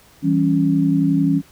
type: chord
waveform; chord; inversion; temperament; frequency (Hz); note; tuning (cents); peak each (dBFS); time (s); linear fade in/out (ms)
sine; C# diminished; first; equal; 164.81 / 196 / 277.2; E3 / G3 / C#4; 0 / 0 / 0; -18 / -22 / -16; 0.22-1.42; 50
effects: pink hiss -50 dBFS RMS until 1.51 s